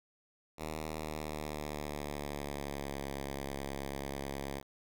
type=tone with pitch glide; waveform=5% pulse; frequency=77.78 to 69.29 Hz; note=D#2 to C#2; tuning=0 to 0 cents; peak=-27 dBFS; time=0.57-4.63 s; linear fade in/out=50 ms; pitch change=-200 cents; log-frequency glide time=0.91-3.07 s; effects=9-bit